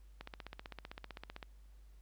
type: click train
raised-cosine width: 0.3 ms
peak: -29 dBFS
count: 20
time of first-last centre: 0.21-1.428 s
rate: 15.6 Hz
effects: added 50 Hz sine -55 dBFS peak until 2.01 s + pink hiss -74 dBFS RMS until 2.01 s